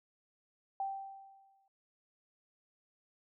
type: tone with exponential decay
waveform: sine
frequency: 781 Hz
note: G5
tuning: 7 cents flat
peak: -32 dBFS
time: 0.8-1.68 s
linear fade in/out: 2 ms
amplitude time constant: 190 ms
effects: none